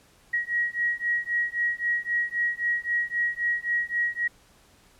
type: beating tone pair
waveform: sine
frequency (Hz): 1900 / 1903.8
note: A#6 / A#6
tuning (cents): +33 / +36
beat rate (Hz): 3.8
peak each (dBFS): -27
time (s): 0.33-4.28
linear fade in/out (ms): 10
effects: pink hiss -58 dBFS RMS until 4.99 s + low-pass 12000 Hz 12 dB/octave